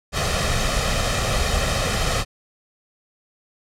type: noise with comb filter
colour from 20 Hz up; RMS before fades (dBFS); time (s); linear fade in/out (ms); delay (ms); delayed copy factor
pink; -21; 0.12-2.25; 50; 1.6; +0.65
effects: low-pass 8000 Hz 12 dB/octave